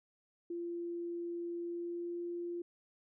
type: tone with pitch glide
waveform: sine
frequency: 343.7 to 346.5 Hz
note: F4 to F4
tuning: -28 to -14 cents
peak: -37 dBFS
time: 0.5-2.62 s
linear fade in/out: 5 ms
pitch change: +14 cents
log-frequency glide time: 1.61-2.22 s
effects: none